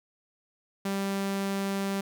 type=tone; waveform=sawtooth; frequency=196.5 Hz; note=G3; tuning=4 cents sharp; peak=-24 dBFS; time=0.85-2.01 s; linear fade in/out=5 ms; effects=none